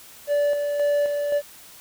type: tone with tremolo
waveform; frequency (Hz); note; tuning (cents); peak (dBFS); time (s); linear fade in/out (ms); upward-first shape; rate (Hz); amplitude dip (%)
triangle; 580; D5; -22; -16; 0.27-1.42; 50; square; 1.9; 40
effects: white hiss -46 dBFS RMS until 1.8 s